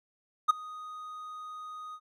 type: tone with ADSR envelope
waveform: triangle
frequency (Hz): 1244.5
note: D#6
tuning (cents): 0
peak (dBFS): -14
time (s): 0.48-2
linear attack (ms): 20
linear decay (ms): 12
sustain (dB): -24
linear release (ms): 61
effects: none